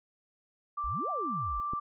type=tone; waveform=sine; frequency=1174.7 Hz; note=D6; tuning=in tune; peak=-31 dBFS; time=0.77-1.8 s; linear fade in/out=10 ms
type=exponential two-way sweep; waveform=sine; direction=up then down; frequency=43.65 to 784 to 43.65 Hz; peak=-36 dBFS; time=0.84-1.6 s; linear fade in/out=0 ms; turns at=1.1 s
type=click; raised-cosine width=3 ms; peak=-26 dBFS; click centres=1.735 s
effects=none